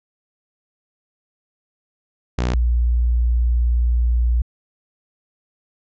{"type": "tone pair in turn", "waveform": ["sawtooth", "sine"], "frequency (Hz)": [61.1, 59.46], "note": ["B1", "A#1"], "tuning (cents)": [-18, 35], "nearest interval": "unison", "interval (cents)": 47, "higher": "first", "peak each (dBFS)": -14, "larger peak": "neither", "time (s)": [[2.38, 2.54], [2.54, 4.42]], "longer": "second", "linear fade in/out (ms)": 5, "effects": ["resampled to 16000 Hz"]}